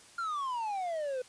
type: exponential sweep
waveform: triangle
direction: down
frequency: 1410 to 493.9 Hz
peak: -30 dBFS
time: 0.18-1.22 s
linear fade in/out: 5 ms
effects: white hiss -56 dBFS RMS until 1.28 s + resampled to 22050 Hz